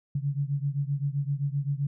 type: beating tone pair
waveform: sine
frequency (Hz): 138.59 / 146.29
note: C#3 / D3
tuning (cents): 0 / -6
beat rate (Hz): 7.7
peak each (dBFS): -28 / -30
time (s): 0.15-1.87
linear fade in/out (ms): 5
effects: none